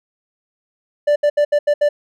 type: tone bursts at uneven times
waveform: triangle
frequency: 587.3 Hz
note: D5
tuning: in tune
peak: -9 dBFS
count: 6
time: 1.07-1.16 / 1.23-1.3 / 1.37-1.45 / 1.52-1.59 / 1.67-1.74 / 1.81-1.89 s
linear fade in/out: 10 ms
effects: none